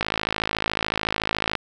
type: click train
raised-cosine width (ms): 0.3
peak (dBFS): -6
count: 84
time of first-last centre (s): 0.01-1.553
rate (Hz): 53.8
effects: none